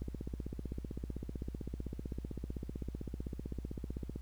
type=click train; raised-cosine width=3 ms; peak=-27 dBFS; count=66; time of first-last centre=0.02-4.16 s; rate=15.7 Hz; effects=added 60 Hz sine -43 dBFS peak until 4.21 s + pink hiss -66 dBFS RMS until 4.21 s